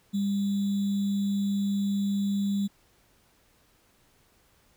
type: tone with sample-and-hold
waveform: sine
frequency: 200 Hz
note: G3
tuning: 35 cents sharp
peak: -24 dBFS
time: 0.13-2.68 s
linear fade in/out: 20 ms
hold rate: 3675 Hz
effects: pink hiss -64 dBFS RMS until 4.76 s